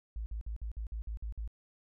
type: tone bursts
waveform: sine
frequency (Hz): 54.7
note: A1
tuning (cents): -9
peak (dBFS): -35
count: 9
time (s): 0.16-1.476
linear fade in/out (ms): 0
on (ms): 100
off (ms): 52
effects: none